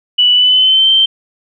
sine tone with pitch glide, 2960 to 3123 Hz, F#7 to G7, 0 to -7 cents, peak -6 dBFS, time 0.18-1.06 s, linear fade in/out 10 ms, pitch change +93 cents, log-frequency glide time 0.33-0.9 s, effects none

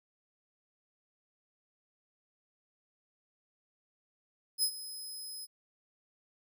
20% pulse tone with ADSR envelope, 5080 Hz, D#8, 35 cents sharp, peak -20 dBFS, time 4.58-5.47 s, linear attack 50 ms, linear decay 74 ms, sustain -16 dB, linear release 34 ms, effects none

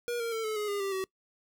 square tone with pitch steps, 478.5 / 463 / 448 / 433.5 / 419.5 / 405.9 / 392.7 / 380 Hz, A#4 / A#4 / A4 / A4 / G#4 / G#4 / G4 / F#4, +45 / -12 / +31 / -26 / +17 / -40 / +3 / +46 cents, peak -31 dBFS, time 0.08-1.04 s, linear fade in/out 0 ms, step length 120 ms, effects noise-tail reverb RT60 0.1 s tail -23 dB re dry

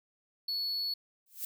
triangle tone, 4404 Hz, C#8, 12 cents flat, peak -30 dBFS, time 0.48-0.94 s, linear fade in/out 5 ms
violet noise with exponential growth, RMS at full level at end -33 dBFS, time 1.26-1.45 s, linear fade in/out 5 ms, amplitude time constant 41 ms
effects none

